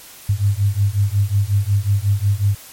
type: beating tone pair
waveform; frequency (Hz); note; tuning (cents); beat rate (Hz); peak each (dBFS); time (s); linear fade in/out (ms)
sine; 98 / 103.5; G2 / G#2; 0 / -5; 5.5; -17; 0.29-2.55; 5
effects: white hiss -40 dBFS RMS until 2.72 s + MP3 64 kbps